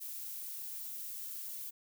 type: noise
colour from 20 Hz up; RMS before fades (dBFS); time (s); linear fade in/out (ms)
violet; -43; 0-1.71; 20
effects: none